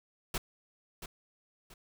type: noise with echo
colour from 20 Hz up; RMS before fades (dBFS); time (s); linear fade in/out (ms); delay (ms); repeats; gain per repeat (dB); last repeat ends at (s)
pink; -33; 0.34-0.38; 5; 680; 2; -10; 1.74
effects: none